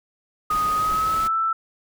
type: noise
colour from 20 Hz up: pink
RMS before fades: -34 dBFS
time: 0.5-1.28 s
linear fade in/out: 10 ms
type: tone with pitch glide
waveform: sine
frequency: 1244.5 to 1326.1 Hz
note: D#6 to E6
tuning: 0 to +10 cents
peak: -19 dBFS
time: 0.5-1.53 s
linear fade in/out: 5 ms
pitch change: +110 cents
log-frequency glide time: 0.72-1.35 s
type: noise with exponential growth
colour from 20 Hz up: brown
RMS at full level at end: -29 dBFS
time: 0.84-0.93 s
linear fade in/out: 2 ms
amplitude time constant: 18 ms
effects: none